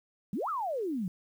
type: exponential two-way sweep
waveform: sine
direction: up then down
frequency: 170.5 to 1365 to 170.5 Hz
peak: -30 dBFS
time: 0.33-1.08 s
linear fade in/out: 2 ms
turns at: 0.49 s
effects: 10-bit